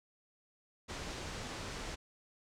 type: low-pass noise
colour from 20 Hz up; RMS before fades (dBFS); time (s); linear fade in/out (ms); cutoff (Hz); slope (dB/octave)
pink; -43; 0.88-1.96; 20; 7500; 24
effects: none